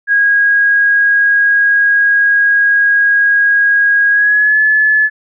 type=tone with pitch glide; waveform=sine; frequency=1642 to 1721.6 Hz; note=G#6 to A6; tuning=-20 to -38 cents; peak=-7 dBFS; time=0.07-5.1 s; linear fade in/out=50 ms; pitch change=+82 cents; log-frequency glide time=4.1-4.59 s; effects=none